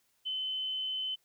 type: tone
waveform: sine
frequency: 3047 Hz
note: G7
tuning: 50 cents flat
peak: -32 dBFS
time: 0.25-1.16 s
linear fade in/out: 20 ms
effects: white hiss -73 dBFS RMS until 1.24 s